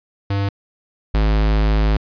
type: tone pair in turn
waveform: square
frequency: 99.5 / 52.77 Hz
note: G2 / G#1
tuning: +26 / +28 cents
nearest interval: major seventh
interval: 1098 cents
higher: first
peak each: -18 / -14 dBFS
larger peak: second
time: 0.3-0.49 / 1.14-1.97 s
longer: second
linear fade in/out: 5 ms
effects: resampled to 11025 Hz